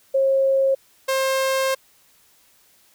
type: tone pair in turn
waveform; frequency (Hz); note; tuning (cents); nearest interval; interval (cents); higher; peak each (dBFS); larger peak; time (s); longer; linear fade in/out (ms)
sine / sawtooth; 539 / 531.6; C#5 / C5; -49 / +27; unison; 24; first; -15; neither; 0.14-0.75 / 1.08-1.75; second; 10
effects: white hiss -57 dBFS RMS until 2.94 s